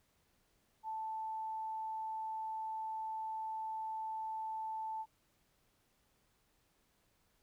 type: tone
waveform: sine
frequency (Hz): 880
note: A5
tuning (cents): 0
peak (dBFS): -38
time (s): 0.83-5.06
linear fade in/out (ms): 50
effects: pink hiss -75 dBFS RMS until 7.42 s